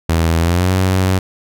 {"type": "tone with pitch glide", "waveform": "sawtooth", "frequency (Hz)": [82.41, 93.58], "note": ["E2", "F#2"], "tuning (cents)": [0, 20], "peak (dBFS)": -8, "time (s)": [0.09, 1.19], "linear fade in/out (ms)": 5, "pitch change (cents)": 220, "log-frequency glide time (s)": [0.39, 0.72], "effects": []}